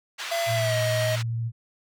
white band-pass noise, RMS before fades -34 dBFS, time 0.18-1.23 s, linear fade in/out 20 ms, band 960 to 3600 Hz, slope 12 dB/octave
square tone with pitch glide, 675 to 629.8 Hz, E5 to D#5, +41 to +21 cents, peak -25 dBFS, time 0.31-1.16 s, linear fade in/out 10 ms, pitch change -120 cents, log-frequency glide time 0.54-0.76 s
sine tone with vibrato, 115.3 Hz, A#2, 19 cents flat, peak -25 dBFS, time 0.46-1.52 s, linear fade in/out 50 ms, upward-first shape sine, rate 13 Hz, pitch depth 11 cents each way
effects none

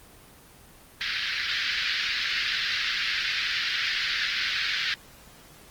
pink band-pass noise, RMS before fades -28 dBFS, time 1.01-4.94 s, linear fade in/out 0 ms, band 1500 to 4900 Hz, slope 48 dB/octave, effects pink hiss -51 dBFS RMS until 5.7 s + Opus 24 kbps

